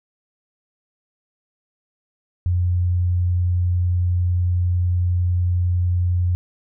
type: tone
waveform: sine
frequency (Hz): 88.9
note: F2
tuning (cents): +31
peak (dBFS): -16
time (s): 2.46-6.35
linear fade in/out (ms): 0
effects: none